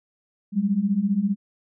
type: beating tone pair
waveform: sine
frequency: 190.3 / 205.3 Hz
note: F#3 / G#3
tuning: +49 / -20 cents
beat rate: 15 Hz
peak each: -24 / -21 dBFS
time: 0.52-1.36 s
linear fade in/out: 50 ms
effects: none